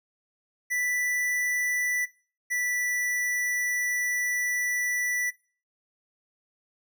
square tone pair in turn, 1975.5 / 1968.2 Hz, B6 / B6, 0 / -6 cents, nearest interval unison, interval 6 cents, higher first, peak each -26 dBFS, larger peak neither, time 0.7-2.06 / 2.5-5.31 s, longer second, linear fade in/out 20 ms, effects noise-tail reverb RT60 0.4 s tail -20 dB re dry

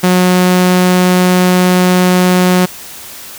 sawtooth tone, 181.7 Hz, F#3, 31 cents flat, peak -3 dBFS, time 0.03-2.66 s, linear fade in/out 10 ms, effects white hiss -30 dBFS RMS until 3.38 s

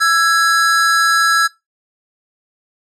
square tone pair together, 1335.6 / 1661.2 Hz, E6 / G#6, +22 / 0 cents, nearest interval major third, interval 378 cents, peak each -14 dBFS, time 0-1.48 s, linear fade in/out 20 ms, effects noise-tail reverb RT60 0.2 s tail -21 dB re dry + low-pass 10000 Hz 12 dB/octave

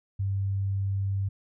sine tone, 98 Hz, G2, in tune, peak -25 dBFS, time 0.19-1.29 s, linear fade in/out 10 ms, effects none

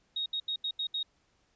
sine tone bursts at uneven times, 3752 Hz, A#7, 11 cents sharp, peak -30 dBFS, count 6, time 0.16-0.26 / 0.33-0.4 / 0.48-0.56 / 0.64-0.71 / 0.79-0.87 / 0.94-1.03 s, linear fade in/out 5 ms, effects pink hiss -71 dBFS RMS until 1.55 s + resampled to 16000 Hz

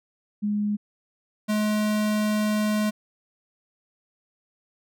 sine / square tone pair in turn, 207.7 / 212.1 Hz, G#3 / G#3, 0 / +37 cents, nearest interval unison, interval 37 cents, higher second, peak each -22 dBFS, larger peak neither, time 0.42-0.77 / 1.48-2.91 s, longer second, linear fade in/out 20 ms, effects none

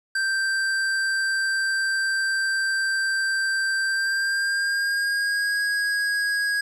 square tone with pitch glide, 1568 to 1648.8 Hz, G6 to G#6, 0 to -13 cents, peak -22 dBFS, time 0.15-6.61 s, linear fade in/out 5 ms, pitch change +87 cents, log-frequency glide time 3.85-5.63 s, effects low-pass 9000 Hz 12 dB/octave + 10-bit

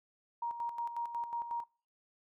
sine tone with tremolo, 941 Hz, A#5, 16 cents sharp, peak -33 dBFS, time 0.42-1.64 s, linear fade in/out 5 ms, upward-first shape square, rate 5.5 Hz, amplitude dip 60%, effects noise-tail reverb RT60 0.4 s tail -25 dB re dry

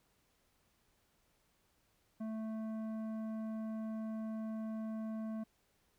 triangle tone with tanh clipping, 220 Hz, A3, in tune, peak -40 dBFS, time 2.2-5.44 s, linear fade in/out 10 ms, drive 15 dB, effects pink hiss -75 dBFS RMS until 5.98 s

